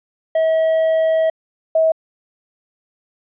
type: tone pair in turn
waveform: triangle / sine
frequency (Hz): 643 / 643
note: E5 / E5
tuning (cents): -43 / -43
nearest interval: unison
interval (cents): 0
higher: neither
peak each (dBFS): -11 / -11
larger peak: neither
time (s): 0.35-1.3 / 1.75-1.92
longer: first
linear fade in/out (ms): 5
effects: resampled to 8000 Hz